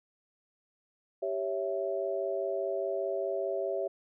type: chord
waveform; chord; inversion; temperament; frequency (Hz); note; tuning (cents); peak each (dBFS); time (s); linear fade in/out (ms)
sine; C# diminished; second; equal; 392 / 554.4 / 659.3; G4 / C#5 / E5; 0 / 0 / 0; -34; 1.22-3.88; 10
effects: none